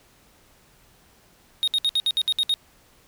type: tone bursts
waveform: triangle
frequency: 3729 Hz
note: A#7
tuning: in tune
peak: -17 dBFS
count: 9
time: 1.63-2.54 s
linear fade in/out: 0 ms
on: 46 ms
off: 62 ms
effects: pink hiss -57 dBFS RMS until 3.07 s